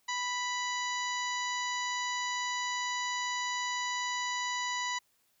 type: harmonic tone with a mistuned harmonic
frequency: 987.8 Hz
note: B5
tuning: in tune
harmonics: 1 / 2 / 3 / 4 / 5 / 6 / 7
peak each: -35 / -36 / -43 / -41 / -46 / -44 / -42 dBFS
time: 0.08-4.99 s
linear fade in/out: 10 ms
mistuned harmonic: 5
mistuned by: -37 cents
effects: white hiss -72 dBFS RMS until 5.4 s